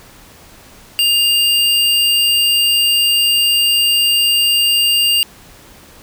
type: tone pair together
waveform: square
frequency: 2810 / 4726 Hz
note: F7 / D8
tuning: +10 / +10 cents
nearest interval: major sixth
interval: 900 cents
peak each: -12 / -20 dBFS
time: 0.99-5.23 s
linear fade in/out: 0 ms
effects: pink hiss -42 dBFS RMS until 6.02 s